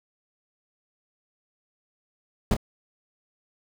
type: noise with echo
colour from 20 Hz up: brown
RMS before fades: -20 dBFS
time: 2.51-2.54 s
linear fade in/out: 2 ms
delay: 27 ms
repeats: 1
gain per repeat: -9 dB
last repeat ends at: 2.567 s
effects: none